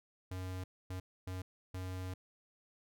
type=tone bursts at uneven times; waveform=square; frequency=92.5 Hz; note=F#2; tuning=in tune; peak=-40 dBFS; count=4; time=0.31-0.64 / 0.9-1 / 1.27-1.42 / 1.74-2.14 s; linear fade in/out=5 ms; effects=none